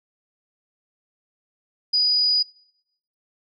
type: tone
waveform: sine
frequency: 4929 Hz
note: D#8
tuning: 17 cents flat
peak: -16 dBFS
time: 1.93-2.43 s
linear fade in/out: 10 ms
effects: noise-tail reverb RT60 0.8 s tail -26 dB re dry